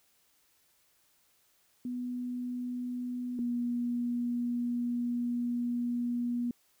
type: tone pair in turn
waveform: sine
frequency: 246.9 / 241 Hz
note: B3 / B3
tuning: 0 / -42 cents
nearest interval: unison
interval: 42 cents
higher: first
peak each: -33 / -29 dBFS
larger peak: second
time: 1.85-3.39 / 3.39-6.51 s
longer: second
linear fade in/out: 2 ms
effects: white hiss -69 dBFS RMS until 6.8 s